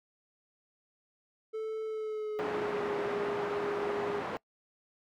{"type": "tone with pitch glide", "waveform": "triangle", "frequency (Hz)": [438.8, 409.4], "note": ["A4", "G#4"], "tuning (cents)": [-5, -25], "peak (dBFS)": -31, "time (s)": [1.53, 4.21], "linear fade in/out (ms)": 20, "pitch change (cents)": -120, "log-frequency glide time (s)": [1.84, 2.95]}
{"type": "band-pass noise", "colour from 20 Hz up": "pink", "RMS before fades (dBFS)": -37, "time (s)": [2.39, 4.37], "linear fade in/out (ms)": 0, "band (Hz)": [280, 1500], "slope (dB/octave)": 12}
{"effects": ["noise-tail reverb RT60 0.1 s tail -23 dB re dry"]}